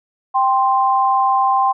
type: tone pair together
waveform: sine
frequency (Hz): 786.5 / 1046.5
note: G5 / C6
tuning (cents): +6 / 0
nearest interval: perfect fourth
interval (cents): 494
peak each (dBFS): -15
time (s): 0.34-1.73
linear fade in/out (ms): 20
effects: none